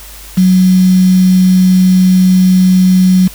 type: tone with quantisation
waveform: sine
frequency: 185 Hz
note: F#3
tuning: in tune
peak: -4 dBFS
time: 0.37-3.28 s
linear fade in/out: 10 ms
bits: 4
effects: added 50 Hz sine -33 dBFS peak until 3.34 s + white hiss -33 dBFS RMS until 3.34 s